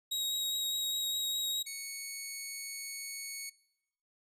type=tone with vibrato; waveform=sawtooth; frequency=3800 Hz; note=A#7; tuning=33 cents sharp; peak=-29 dBFS; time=0.11-1.63 s; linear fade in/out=10 ms; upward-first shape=sine; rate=4.9 Hz; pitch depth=9 cents each way
type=tone; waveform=10% pulse; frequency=2217 Hz; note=C#7; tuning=in tune; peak=-30 dBFS; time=1.66-3.5 s; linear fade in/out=10 ms
effects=noise-tail reverb RT60 0.9 s tail -23 dB re dry + resampled to 32000 Hz